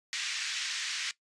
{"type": "band-pass noise", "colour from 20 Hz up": "pink", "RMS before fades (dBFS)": -35, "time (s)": [0.13, 1.11], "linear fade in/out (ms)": 0, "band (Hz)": [1800, 6700], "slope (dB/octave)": 24, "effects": ["noise-tail reverb RT60 0.1 s tail -17 dB re dry", "resampled to 22050 Hz"]}